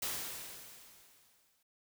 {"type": "noise with exponential decay", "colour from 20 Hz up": "white", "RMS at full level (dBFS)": -36, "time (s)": [0.02, 1.63], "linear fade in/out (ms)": 5, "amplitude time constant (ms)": 350, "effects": []}